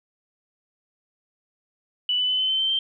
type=tone with pitch steps; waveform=sine; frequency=2968 / 2996 / 3023 / 3051 / 3080 / 3108 / 3137 Hz; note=F#7 / F#7 / F#7 / G7 / G7 / G7 / G7; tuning=+5 / +21 / +36 / -48 / -31 / -16 / +1 cents; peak=-20 dBFS; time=2.09-2.79 s; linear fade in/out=2 ms; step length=100 ms; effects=none